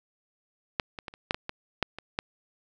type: clicks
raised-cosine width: 0.3 ms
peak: -9 / -21 / -20 / -30 / -8 / -15 / -17 / -8 / -22 / -11 dBFS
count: 10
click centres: 0.798 / 0.988 / 1.082 / 1.139 / 1.309 / 1.345 / 1.494 / 1.827 / 1.986 / 2.189 s
effects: none